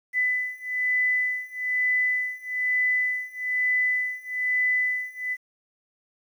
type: beating tone pair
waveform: sine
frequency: 2000 / 2001.1 Hz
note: B6 / B6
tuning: +21 / +22 cents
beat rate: 1.1 Hz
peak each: -26 / -25 dBFS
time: 0.13-5.37 s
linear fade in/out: 50 ms
effects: 9-bit